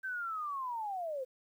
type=linear sweep; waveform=sine; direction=down; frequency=1568 to 495.9 Hz; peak=-35 dBFS; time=0.03-1.25 s; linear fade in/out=20 ms; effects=11-bit